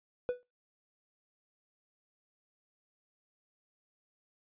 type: tone with exponential decay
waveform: triangle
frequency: 493.9 Hz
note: B4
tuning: in tune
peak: -24 dBFS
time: 0.29-0.43 s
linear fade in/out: 0 ms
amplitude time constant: 30 ms
effects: noise-tail reverb RT60 0.2 s tail -19 dB re dry + resampled to 8000 Hz